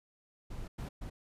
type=noise bursts at uneven times; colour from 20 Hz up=brown; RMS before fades=-41 dBFS; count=3; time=0.5-0.68 / 0.78-0.89 / 1.01-1.1 s; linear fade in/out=10 ms; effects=resampled to 32000 Hz